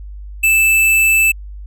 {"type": "tone", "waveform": "square", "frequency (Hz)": 2637, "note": "E7", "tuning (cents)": 0, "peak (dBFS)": -10, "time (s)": [0.43, 1.32], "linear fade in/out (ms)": 10, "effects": ["added 50 Hz sine -28 dBFS peak until 1.66 s"]}